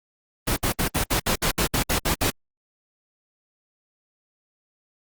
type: noise bursts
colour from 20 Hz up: pink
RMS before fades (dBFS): -22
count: 12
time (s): 0.47-2.305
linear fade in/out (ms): 10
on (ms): 97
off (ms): 61
effects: Opus 24 kbps